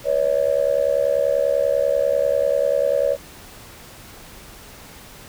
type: tone with amplitude modulation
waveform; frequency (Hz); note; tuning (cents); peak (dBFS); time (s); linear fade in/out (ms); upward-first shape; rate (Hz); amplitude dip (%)
sine; 560; C#5; +18; -11; 0.04-3.17; 50; sine; 70.2; 100
effects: tanh soft clip ceiling -8 dBFS + pink hiss -42 dBFS RMS until 5.28 s